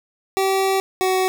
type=tone pair in turn; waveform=25% pulse; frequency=385.4 / 374.4 Hz; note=G4 / F#4; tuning=-29 / +20 cents; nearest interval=minor second; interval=51 cents; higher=first; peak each=-13 dBFS; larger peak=neither; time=0.37-0.8 / 1.01-1.28 s; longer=first; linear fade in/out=0 ms; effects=none